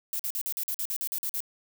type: noise bursts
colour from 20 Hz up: violet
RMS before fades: -31 dBFS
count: 12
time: 0.13-1.404 s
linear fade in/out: 0 ms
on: 64 ms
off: 46 ms
effects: none